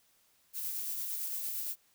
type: noise with tremolo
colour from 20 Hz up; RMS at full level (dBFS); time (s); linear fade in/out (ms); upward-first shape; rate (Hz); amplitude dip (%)
violet; -36; 0.53-1.76; 50; sine; 8.8; 25
effects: white hiss -69 dBFS RMS until 1.94 s